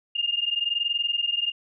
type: tone pair together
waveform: sine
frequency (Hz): 2812 / 2833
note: F7 / F7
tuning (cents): +11 / +24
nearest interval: unison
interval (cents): 13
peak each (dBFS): -26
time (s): 0.15-1.52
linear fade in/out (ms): 10
effects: none